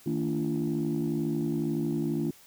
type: tone cluster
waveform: sine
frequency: 156.6 / 226.3 / 288.4 / 340.4 Hz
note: D#3 / A3 / D4 / F4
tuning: +11 / +49 / -31 / -44 cents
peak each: -31 dBFS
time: 0.06-2.31 s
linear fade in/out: 5 ms
effects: tanh soft clip ceiling -20 dBFS + white hiss -55 dBFS RMS until 2.46 s